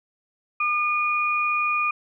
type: tone pair together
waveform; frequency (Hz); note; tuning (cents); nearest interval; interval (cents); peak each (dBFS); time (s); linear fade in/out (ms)
sine; 1210.1 / 2447; D#6 / D#7; -49 / -29; octave; 1220; -23; 0.6-1.91; 5
effects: none